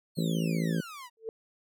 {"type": "exponential sweep", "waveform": "sawtooth", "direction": "down", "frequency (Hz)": [4400, 932.3], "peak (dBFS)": -38, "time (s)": [0.15, 1.1], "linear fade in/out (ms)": 50}
{"type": "harmonic tone", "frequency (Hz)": 55.5, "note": "A1", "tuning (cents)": 16, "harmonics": [3, 4, 5, 6, 7, 8, 9, 10], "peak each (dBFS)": [-28, -33, -37, -41, -39, -45, -42, -45], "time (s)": [0.17, 0.81], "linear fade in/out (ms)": 10}
{"type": "tone with exponential growth", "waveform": "sine", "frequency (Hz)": 447, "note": "A4", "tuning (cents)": 27, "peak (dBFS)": -29, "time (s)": [1.17, 1.29], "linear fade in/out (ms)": 1, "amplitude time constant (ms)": 24}
{"effects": []}